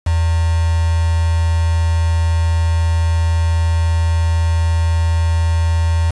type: tone with quantisation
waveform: sine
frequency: 82.9 Hz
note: E2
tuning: 10 cents sharp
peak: -12 dBFS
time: 0.06-6.11 s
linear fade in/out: 10 ms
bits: 4
effects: resampled to 22050 Hz